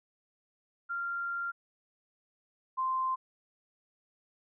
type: tone pair in turn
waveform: sine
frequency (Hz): 1388 / 1042.4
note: F6 / C6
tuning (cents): -11 / -7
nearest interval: perfect fourth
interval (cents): 496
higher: first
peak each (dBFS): -32 / -28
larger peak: second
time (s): 0.89-1.52 / 2.77-3.16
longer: first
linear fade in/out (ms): 20
effects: none

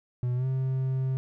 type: tone with pitch glide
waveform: triangle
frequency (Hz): 123.47 to 131.57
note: B2 to C3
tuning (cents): 0 to +10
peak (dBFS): -23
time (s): 0.23-1.17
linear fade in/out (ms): 0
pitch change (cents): +110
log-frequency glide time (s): 0.35-0.46
effects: none

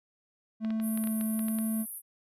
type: tone with vibrato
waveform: triangle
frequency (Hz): 220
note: A3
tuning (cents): 0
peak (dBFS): -26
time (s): 0.6-1.86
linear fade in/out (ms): 50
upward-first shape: triangle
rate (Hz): 1.2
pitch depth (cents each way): 8
type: clicks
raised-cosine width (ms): 0.3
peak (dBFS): -28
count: 10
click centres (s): 0.648 / 0.705 / 0.8 / 0.975 / 1.039 / 1.073 / 1.211 / 1.393 / 1.484 / 1.587
type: band-pass noise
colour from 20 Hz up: pink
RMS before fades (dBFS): -41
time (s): 0.81-2.02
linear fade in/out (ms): 50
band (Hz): 9800 to 13000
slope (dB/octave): 96
effects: none

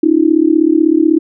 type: tone with amplitude modulation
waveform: sine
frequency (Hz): 318.7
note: D#4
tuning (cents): +42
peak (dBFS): -3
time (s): 0.03-1.19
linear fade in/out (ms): 5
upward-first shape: sine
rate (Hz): 36.1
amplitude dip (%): 95
effects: none

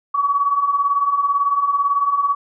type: beating tone pair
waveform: sine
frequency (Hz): 1118 / 1136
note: C#6 / C#6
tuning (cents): +14 / +42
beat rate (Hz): 18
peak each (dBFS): -22 / -16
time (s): 0.14-2.35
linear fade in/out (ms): 10
effects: none

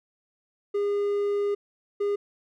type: tone bursts at uneven times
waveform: triangle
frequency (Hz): 407.1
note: G#4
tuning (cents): -35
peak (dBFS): -21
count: 2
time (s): 0.74-1.55 / 2-2.16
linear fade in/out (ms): 10
effects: none

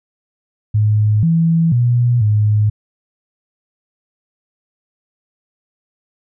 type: tone with pitch steps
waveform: sine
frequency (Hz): 106.3 / 165.1 / 121.1 / 105.8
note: G#2 / E3 / B2 / G#2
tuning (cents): +41 / +3 / -34 / +33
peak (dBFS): -10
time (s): 0.74-2.7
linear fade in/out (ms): 10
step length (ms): 490
effects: none

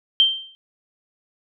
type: tone with exponential decay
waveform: sine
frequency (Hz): 3139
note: G7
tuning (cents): +2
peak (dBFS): -9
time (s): 0.2-0.55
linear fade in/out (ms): 0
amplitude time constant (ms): 75
effects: none

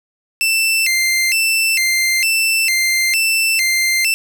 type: tone with vibrato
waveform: sawtooth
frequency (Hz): 2361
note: D7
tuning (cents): +9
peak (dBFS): -10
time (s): 0.41-4.14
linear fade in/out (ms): 0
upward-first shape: square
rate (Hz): 1.1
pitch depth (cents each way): 210
effects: none

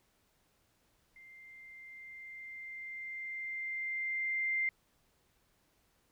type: tone with level ramp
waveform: sine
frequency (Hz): 2093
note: C7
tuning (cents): 0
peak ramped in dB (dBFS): -53 to -29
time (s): 1.16-4.69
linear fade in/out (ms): 2
effects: pink hiss -73 dBFS RMS until 6.11 s

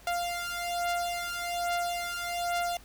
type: beating tone pair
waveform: sawtooth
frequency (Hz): 697 / 698.2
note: F5 / F5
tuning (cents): -4 / -1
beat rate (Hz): 1.2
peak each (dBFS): -29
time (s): 0.07-2.77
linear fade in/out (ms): 2
effects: added 50 Hz sine -54 dBFS peak until 2.84 s + pink hiss -55 dBFS RMS until 2.84 s

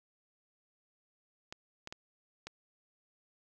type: clicks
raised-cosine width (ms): 0.2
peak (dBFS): -25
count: 4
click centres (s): 1.525 / 1.874 / 1.925 / 2.47
effects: none

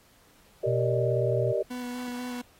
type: chord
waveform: sine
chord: Eb major seventh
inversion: first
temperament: just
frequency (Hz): 388.9 / 466.7 / 583.4 / 622.3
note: G4 / Bb4 / D5 / Eb5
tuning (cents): -14 / +2 / -12 / 0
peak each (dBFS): -30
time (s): 0.63-1.63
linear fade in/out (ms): 10
type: tone with pitch glide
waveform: sine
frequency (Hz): 123.47 to 122.48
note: B2 to B2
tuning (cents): 0 to -14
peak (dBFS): -27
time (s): 0.66-1.53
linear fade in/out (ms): 20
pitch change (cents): -14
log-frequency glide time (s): 1.14-1.29
type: tone with vibrato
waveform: 40% pulse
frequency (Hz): 246.9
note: B3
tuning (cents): 0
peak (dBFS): -32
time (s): 1.7-2.42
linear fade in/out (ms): 10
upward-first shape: square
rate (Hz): 4.1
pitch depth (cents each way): 11
effects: pink hiss -60 dBFS RMS until 2.59 s + AAC 48 kbps

